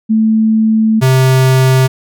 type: tone pair in turn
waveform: sine / square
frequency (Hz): 220 / 130.81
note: A3 / C3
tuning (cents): 0 / 0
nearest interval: major sixth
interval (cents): 900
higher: first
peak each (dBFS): -7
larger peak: neither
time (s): 0.09-1.01 / 1.01-1.88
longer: first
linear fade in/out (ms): 20
effects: none